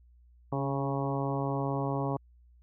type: harmonic tone with a mistuned harmonic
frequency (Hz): 137.6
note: C#3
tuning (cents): -12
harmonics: 1 / 2 / 3 / 4 / 5 / 6 / 7 / 8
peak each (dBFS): -32 / -35 / -37 / -38 / -39 / -40 / -40 / -41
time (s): 0.52-2.17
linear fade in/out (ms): 5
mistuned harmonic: 2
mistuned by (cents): +27
effects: added 60 Hz sine -56 dBFS peak until 2.62 s